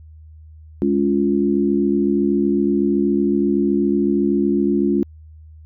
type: chord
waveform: sine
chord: Db major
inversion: second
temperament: equal with one note detuned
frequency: 207.7 / 281.2 / 349.2 Hz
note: Ab3 / Db4 / F4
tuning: 0 / +25 / 0 cents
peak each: -19 dBFS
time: 0.82-5.03 s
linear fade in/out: 0 ms
effects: added 78 Hz sine -39 dBFS peak until 5.65 s